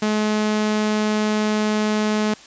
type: tone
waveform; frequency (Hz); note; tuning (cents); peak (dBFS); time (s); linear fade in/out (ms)
sawtooth; 213.2; G#3; +46; -14; 0.02-2.34; 5
effects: white hiss -44 dBFS RMS until 2.46 s + resampled to 16000 Hz